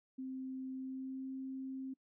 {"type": "tone with pitch glide", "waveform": "sine", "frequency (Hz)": [261.6, 264.6], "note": ["C4", "C4"], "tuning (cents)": [0, 20], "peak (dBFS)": -40, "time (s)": [0.18, 1.94], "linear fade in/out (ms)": 10, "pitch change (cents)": 20, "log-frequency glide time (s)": [0.74, 1.3], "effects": ["noise-tail reverb RT60 0.1 s tail -23 dB re dry"]}